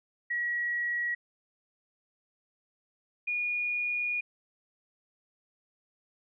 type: tone pair in turn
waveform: sine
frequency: 1916 / 2443 Hz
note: A#6 / D#7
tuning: +47 / -32 cents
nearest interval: major third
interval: 421 cents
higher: second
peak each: -28 / -28 dBFS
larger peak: neither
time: 0.3-1.15 / 3.27-4.21 s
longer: second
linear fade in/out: 10 ms
effects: none